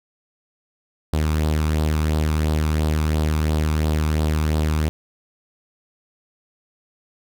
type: tone with flanger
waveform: sawtooth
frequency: 77.2 Hz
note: D#2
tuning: 13 cents flat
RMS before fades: -20 dBFS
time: 1.13-4.89 s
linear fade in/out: 0 ms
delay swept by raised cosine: 0.22 to 0.85 ms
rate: 2.9 Hz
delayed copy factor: +0.5
effects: none

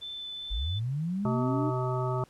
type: tone with vibrato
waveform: sine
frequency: 3520 Hz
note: A7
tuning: in tune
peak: -36 dBFS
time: 0.01-0.8 s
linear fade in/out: 20 ms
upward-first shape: triangle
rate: 2.5 Hz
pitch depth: 8 cents each way
type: linear sweep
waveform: sine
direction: up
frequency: 43 to 311.1 Hz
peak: -28 dBFS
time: 0.5-1.71 s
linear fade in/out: 20 ms
type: harmonic tone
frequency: 127.2 Hz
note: C3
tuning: 48 cents flat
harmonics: 1 / 3 / 5 / 7 / 9 / 10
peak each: -29 / -34 / -36 / -37 / -39 / -39 dBFS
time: 1.25-2.24 s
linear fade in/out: 2 ms
effects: pink hiss -61 dBFS RMS until 2.29 s + low-pass 11000 Hz 12 dB/octave

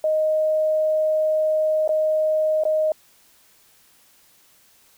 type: tone with dropouts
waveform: sine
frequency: 622.3 Hz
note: D#5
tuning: in tune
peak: -17 dBFS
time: 0.04-2.92 s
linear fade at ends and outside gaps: 2 ms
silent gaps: 1.877-1.891 / 2.637-2.652 s
effects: white hiss -56 dBFS RMS until 4.97 s

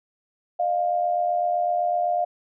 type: tone pair together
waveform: sine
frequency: 614.1 / 702 Hz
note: D#5 / F5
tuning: -23 / +9 cents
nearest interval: major second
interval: 232 cents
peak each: -27 / -21 dBFS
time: 0.59-2.25 s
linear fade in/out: 10 ms
effects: none

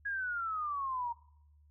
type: exponential sweep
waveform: sine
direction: down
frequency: 1665 to 932.3 Hz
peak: -33 dBFS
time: 0.05-1.13 s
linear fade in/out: 10 ms
effects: noise-tail reverb RT60 0.8 s tail -23 dB re dry + added 74 Hz sine -60 dBFS peak until 1.7 s

